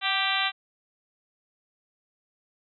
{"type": "harmonic tone with a mistuned harmonic", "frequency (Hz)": 392, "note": "G4", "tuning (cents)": 0, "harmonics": [2, 3, 4, 5, 6, 7, 8, 9, 10], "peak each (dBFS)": [-32, -32, -32, -32, -32, -32, -32, -32, -32], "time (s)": [0.01, 0.52], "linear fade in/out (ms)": 50, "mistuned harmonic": 2, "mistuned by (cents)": -39, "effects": []}